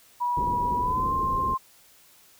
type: tone with pitch glide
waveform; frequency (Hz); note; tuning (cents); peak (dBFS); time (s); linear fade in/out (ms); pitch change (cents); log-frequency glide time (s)
sine; 972 to 1053.9; B5 to C6; -28 to +12; -23; 0.2-1.58; 20; +140; 0.77-1.12
type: low-pass noise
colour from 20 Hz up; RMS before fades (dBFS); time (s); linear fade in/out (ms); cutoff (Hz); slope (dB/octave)
pink; -33; 0.37-1.54; 2; 530; 96
effects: white hiss -56 dBFS RMS until 2.39 s